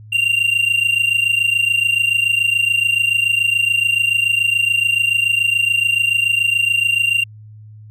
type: tone pair together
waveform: triangle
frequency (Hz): 2767 / 2794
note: F7 / F7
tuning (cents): -17 / 0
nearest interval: unison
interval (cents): 17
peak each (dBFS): -14 / -16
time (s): 0.12-7.24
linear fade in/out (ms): 10
effects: added 107 Hz sine -36 dBFS peak until 7.9 s